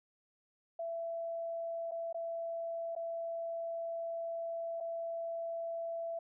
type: tone with dropouts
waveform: sine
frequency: 668 Hz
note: E5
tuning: 23 cents sharp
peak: -36 dBFS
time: 0.79-6.19 s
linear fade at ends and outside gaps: 5 ms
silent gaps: 1.911-1.917 / 2.128-2.144 / 2.952-2.962 / 4.803-4.807 s
effects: none